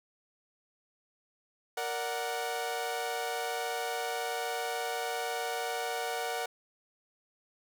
sawtooth chord, Bb augmented, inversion none, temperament equal, 466.2 / 587.3 / 740 Hz, Bb4 / D5 / F#5, 0 / 0 / 0 cents, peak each -33 / -37 / -31 dBFS, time 1.77-6.46 s, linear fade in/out 5 ms, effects none

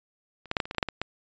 clicks, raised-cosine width 0.3 ms, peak -30 / -12 / -8 / -9 / -23 / -16 / -28 / -8 / -8 / -15 / -13 dBFS, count 11, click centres 0.457 / 0.514 / 0.568 / 0.602 / 0.655 / 0.711 / 0.748 / 0.783 / 0.828 / 0.887 / 1.016 s, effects resampled to 16000 Hz

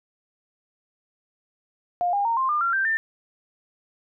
sine tone with pitch steps, 707 / 807.5 / 922.2 / 1053.2 / 1202.8 / 1373.7 / 1568.9 / 1791.8 Hz, F5 / G#5 / A#5 / C6 / D6 / F6 / G6 / A6, +21 / -49 / -19 / +11 / +41 / -29 / +1 / +31 cents, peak -20 dBFS, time 2.01-2.97 s, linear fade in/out 0 ms, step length 120 ms, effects none

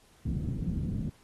white low-pass noise, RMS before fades -32 dBFS, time 0.25-1.1 s, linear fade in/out 10 ms, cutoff 220 Hz, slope 24 dB/octave, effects pink hiss -62 dBFS RMS until 1.23 s + AAC 32 kbps

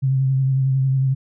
sine tone with vibrato, 133.3 Hz, C3, 33 cents sharp, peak -15 dBFS, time 0.02-1.15 s, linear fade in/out 20 ms, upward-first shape sine, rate 11 Hz, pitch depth 27 cents each way, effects none

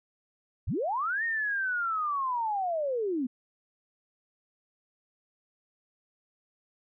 sine linear two-way sweep, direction up then down, 46.25 to 1864.7 to 236.5 Hz, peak -27 dBFS, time 0.67-3.27 s, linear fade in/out 10 ms, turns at 1.24 s, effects none

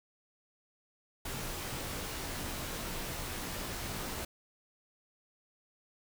pink noise with comb filter, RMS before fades -39 dBFS, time 1.25-4.25 s, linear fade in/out 5 ms, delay 19 ms, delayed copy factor -0.6, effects none

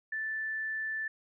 sine tone, 1759 Hz, A6, 1 cent flat, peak -32 dBFS, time 0.12-1.08 s, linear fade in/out 5 ms, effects none

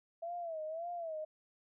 sine tone with vibrato, 659.3 Hz, E5, in tune, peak -38 dBFS, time 0.22-1.25 s, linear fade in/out 10 ms, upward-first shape sine, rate 1.8 Hz, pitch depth 110 cents each way, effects none

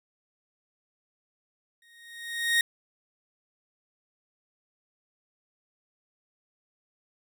30% pulse tone with exponential growth, 1864.7 Hz, A#6, in tune, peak -16 dBFS, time 1.82-2.61 s, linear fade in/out 2 ms, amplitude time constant 170 ms, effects none

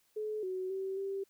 sine tone with pitch steps, 428.1 / 372.5 / 383.9 / 391.4 Hz, A4 / F#4 / G4 / G4, -47 / +12 / -36 / -3 cents, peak -34 dBFS, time 0.16-1.24 s, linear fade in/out 10 ms, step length 270 ms, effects white hiss -72 dBFS RMS until 1.29 s

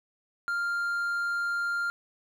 triangle tone, 1396.9 Hz, F6, in tune, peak -25 dBFS, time 0.48-1.9 s, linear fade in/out 0 ms, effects none

